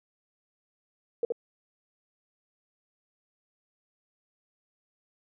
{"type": "tone with echo", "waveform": "sine", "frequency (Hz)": 469.9, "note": "A#4", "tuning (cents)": 14, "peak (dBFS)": -23, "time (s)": [1.23, 1.25], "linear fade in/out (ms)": 2, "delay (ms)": 72, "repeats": 1, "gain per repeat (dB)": -2, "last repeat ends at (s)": 1.322, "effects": []}